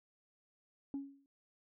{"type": "tone with exponential decay", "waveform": "sine", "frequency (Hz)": 277.2, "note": "C#4", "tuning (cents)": 0, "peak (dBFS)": -33, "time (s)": [0.94, 1.26], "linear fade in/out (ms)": 1, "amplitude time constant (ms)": 69, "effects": ["tanh soft clip ceiling -34 dBFS"]}